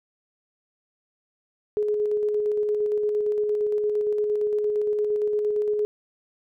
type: tone with tremolo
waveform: sine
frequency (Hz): 420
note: G#4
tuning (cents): +19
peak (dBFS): -20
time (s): 1.77-5.85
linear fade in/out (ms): 0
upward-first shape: square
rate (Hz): 8.7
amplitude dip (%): 25
effects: none